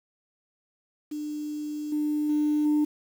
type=tone with level steps; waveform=sine; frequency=299.5 Hz; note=D4; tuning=34 cents sharp; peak=-30 / -23 / -20 / -18 dBFS; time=1.11-2.85 s; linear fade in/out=10 ms; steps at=1.92 / 2.29 / 2.65 s; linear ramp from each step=5 ms; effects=tanh soft clip ceiling -18 dBFS + 8-bit